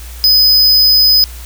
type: tone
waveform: square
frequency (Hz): 5020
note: D#8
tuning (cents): +15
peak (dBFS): -6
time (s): 0.24-1.24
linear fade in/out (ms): 0
effects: added 60 Hz sine -27 dBFS peak until 1.45 s + white hiss -35 dBFS RMS until 1.45 s